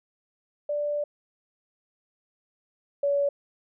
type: tone pair in turn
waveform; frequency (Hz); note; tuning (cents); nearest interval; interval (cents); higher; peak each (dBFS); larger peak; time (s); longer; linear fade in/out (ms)
sine; 587.3 / 567.3; D5 / C#5; 0 / +40; minor second; 60; first; -25 / -21; second; 0.69-1.04 / 3.03-3.29; first; 5
effects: none